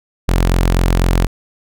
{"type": "tone", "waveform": "sawtooth", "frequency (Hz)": 44, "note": "F1", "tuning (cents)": 14, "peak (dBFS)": -7, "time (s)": [0.28, 1.27], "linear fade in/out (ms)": 10, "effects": []}